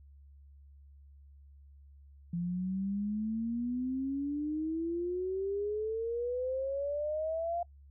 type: exponential sweep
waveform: sine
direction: up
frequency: 170 to 698.5 Hz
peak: -31 dBFS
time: 2.33-7.63 s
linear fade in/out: 5 ms
effects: noise-tail reverb RT60 0.1 s tail -24 dB re dry + added 70 Hz sine -53 dBFS peak until 7.9 s